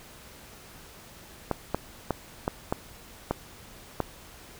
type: clicks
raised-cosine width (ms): 1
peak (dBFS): -11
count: 7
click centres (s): 1.513 / 1.746 / 2.107 / 2.479 / 2.725 / 3.31 / 4.003
effects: pink hiss -49 dBFS RMS until 4.59 s